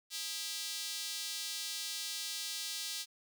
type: tone with high-pass filter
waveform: square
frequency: 180 Hz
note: F#3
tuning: 47 cents flat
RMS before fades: -40 dBFS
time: 0.1-3.06 s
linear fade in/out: 50 ms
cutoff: 4200 Hz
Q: 1.6
effects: none